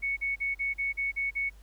sine tone bursts, 2217 Hz, C#7, in tune, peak -27 dBFS, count 8, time 0.02-1.5 s, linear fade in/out 20 ms, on 150 ms, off 40 ms, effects added 50 Hz sine -49 dBFS peak until 1.62 s + pink hiss -63 dBFS RMS until 1.62 s

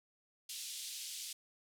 pink band-pass noise, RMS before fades -45 dBFS, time 0.49-1.33 s, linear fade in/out 5 ms, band 3200 to 12000 Hz, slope 24 dB/octave, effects none

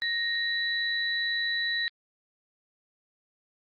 sine tone pair together, 1864.7 / 3951 Hz, A#6 / B7, 0 / 0 cents, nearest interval octave + minor second, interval 1300 cents, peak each -28 / -30 dBFS, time 0.02-1.88 s, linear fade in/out 0 ms, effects Opus 32 kbps

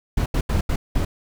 brown noise bursts at uneven times, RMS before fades -20 dBFS, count 5, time 0.17-0.26 / 0.34-0.41 / 0.49-0.61 / 0.69-0.76 / 0.95-1.05 s, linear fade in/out 5 ms, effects none

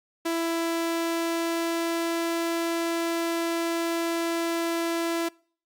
sawtooth tone with pitch glide, 332.6 to 334.9 Hz, E4 to E4, +16 to +27 cents, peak -21 dBFS, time 0.25-5.29 s, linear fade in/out 10 ms, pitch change +11 cents, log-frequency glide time 0.36-2.38 s, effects noise-tail reverb RT60 0.5 s tail -26 dB re dry + Opus 48 kbps

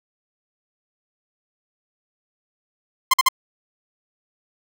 sawtooth tone bursts, 1046.5 Hz, C6, in tune, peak -8 dBFS, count 3, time 3.11-3.287 s, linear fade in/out 5 ms, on 27 ms, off 48 ms, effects none

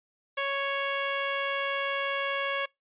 10% pulse tone, 554.4 Hz, C#5, in tune, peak -19 dBFS, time 0.37-2.66 s, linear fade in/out 10 ms, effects noise-tail reverb RT60 0.2 s tail -26 dB re dry + resampled to 8000 Hz

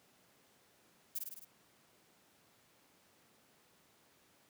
violet noise with echo, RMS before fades -38 dBFS, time 1.15-1.19 s, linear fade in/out 10 ms, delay 52 ms, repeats 5, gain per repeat -3 dB, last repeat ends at 1.45 s, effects pink hiss -68 dBFS RMS until 4.49 s + high-pass 150 Hz 12 dB/octave

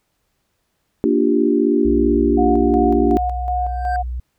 sine chord, G minor seventh, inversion first, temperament equal, 233.1 / 293.7 / 349.2 / 392 Hz, Bb3 / D4 / F4 / G4, 0 / 0 / 0 / 0 cents, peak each -19 / -17 / -19 / -19 dBFS, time 1.04-3.17 s, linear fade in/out 0 ms
sine tone with vibrato, 61.74 Hz, B1, in tune, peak -22 dBFS, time 1.85-4.2 s, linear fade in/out 5 ms, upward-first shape square, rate 2.6 Hz, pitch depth 11 cents each way
sine tone with tremolo, 724 Hz, F#5, 38 cents flat, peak -18 dBFS, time 2.37-4.03 s, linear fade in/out 20 ms, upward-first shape square, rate 2.7 Hz, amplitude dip 50%
triangle tone with exponential growth, 1568 Hz, G6, in tune, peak -24 dBFS, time 3.55-3.96 s, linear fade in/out 1 ms, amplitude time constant 87 ms
effects pink hiss -69 dBFS RMS until 4.38 s

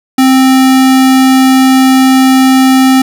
square tone, 262.4 Hz, C4, 5 cents sharp, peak -4 dBFS, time 0.18-3.02 s, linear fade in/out 5 ms, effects none

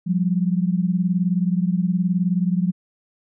sine beating tone pair, 175.9 / 194.9 Hz, F3 / G3, +13 / -10 cents, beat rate 19 Hz, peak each -19 / -22 dBFS, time 0.06-2.72 s, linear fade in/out 20 ms, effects none

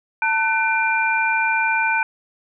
sine tone cluster, 893 / 1507 / 2381 Hz, A5 / F#6 / D7, +25 / +31 / +23 cents, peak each -21 dBFS, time 0.22-2.03 s, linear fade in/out 2 ms, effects none

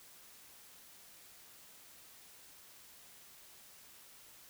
silence, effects white hiss -58 dBFS RMS until 4.49 s

